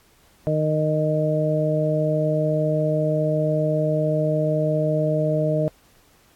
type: harmonic tone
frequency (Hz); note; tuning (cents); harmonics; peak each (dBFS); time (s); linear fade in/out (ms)
154.2; D#3; -15; 1 / 2 / 3 / 4; -22 / -28 / -27 / -22; 0.47-5.68; 0
effects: pink hiss -57 dBFS RMS until 6.35 s + AAC 64 kbps